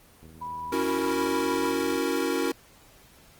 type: click train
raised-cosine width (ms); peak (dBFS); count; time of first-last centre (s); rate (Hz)
3; -37; 141; 0.23-1.976; 80.2
type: tone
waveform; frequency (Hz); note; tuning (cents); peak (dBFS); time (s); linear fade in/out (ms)
sine; 982; B5; -10; -32; 0.41-1.75; 10
type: chord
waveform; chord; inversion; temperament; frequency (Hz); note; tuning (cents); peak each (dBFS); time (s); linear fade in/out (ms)
square; F# dominant seventh; second; equal; 277.2 / 329.6 / 370 / 466.2; C#4 / E4 / F#4 / A#4; 0 / 0 / 0 / 0; -31; 0.72-2.52; 5
effects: pink hiss -55 dBFS RMS until 3.39 s + Opus 24 kbps